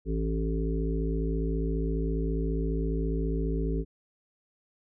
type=harmonic tone; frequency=54.7 Hz; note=A1; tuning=9 cents flat; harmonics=1 / 3 / 5 / 7 / 8; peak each=-28 / -33 / -35 / -36 / -37 dBFS; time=0.05-3.85 s; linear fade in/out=50 ms; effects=none